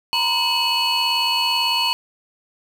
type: tone cluster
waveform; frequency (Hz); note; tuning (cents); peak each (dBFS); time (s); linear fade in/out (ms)
triangle; 936 / 1014 / 2554 / 2949 / 4409; A#5 / B5 / D#7 / F#7 / C#8; +7 / +45 / +45 / -6 / -10; -21 / -25 / -24 / -20 / -20; 0.13-1.93; 0
effects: tanh soft clip ceiling -10 dBFS + 7-bit